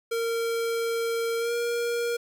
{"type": "tone with pitch glide", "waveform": "square", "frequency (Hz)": [460.8, 472.1], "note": ["A#4", "A#4"], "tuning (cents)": [-20, 22], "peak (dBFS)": -26, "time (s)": [0.11, 2.17], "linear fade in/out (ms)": 10, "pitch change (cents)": 42, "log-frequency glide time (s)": [1.38, 1.53], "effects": ["10-bit"]}